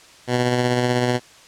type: tone with tremolo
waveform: 10% pulse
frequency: 123.47 Hz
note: B2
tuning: in tune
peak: -8 dBFS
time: 0.27-1.2 s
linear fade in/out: 50 ms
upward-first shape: sine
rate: 16 Hz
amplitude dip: 30%
effects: white hiss -47 dBFS RMS until 1.47 s + low-pass 7000 Hz 12 dB/octave